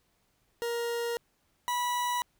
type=tone pair in turn; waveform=40% pulse; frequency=470.5 / 977.6 Hz; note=A#4 / B5; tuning=+16 / -18 cents; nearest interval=octave + minor second; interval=1266 cents; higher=second; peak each=-29 / -27 dBFS; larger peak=second; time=0.62-1.17 / 1.68-2.22 s; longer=first; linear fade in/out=0 ms; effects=pink hiss -72 dBFS RMS until 2.39 s